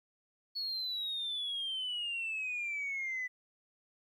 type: exponential sweep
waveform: sine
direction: down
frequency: 4407 to 1983 Hz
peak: -33 dBFS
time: 0.55-3.28 s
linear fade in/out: 20 ms
effects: tanh soft clip ceiling -31 dBFS + 12-bit